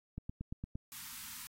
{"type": "click train", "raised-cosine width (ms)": 5, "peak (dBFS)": -28, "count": 6, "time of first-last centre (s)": [0.18, 0.755], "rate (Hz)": 8.7}
{"type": "band-stop noise", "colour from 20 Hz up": "white", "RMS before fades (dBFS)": -47, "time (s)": [0.92, 1.47], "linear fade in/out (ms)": 0, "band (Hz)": [270, 880], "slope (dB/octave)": 96}
{"effects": ["AAC 48 kbps"]}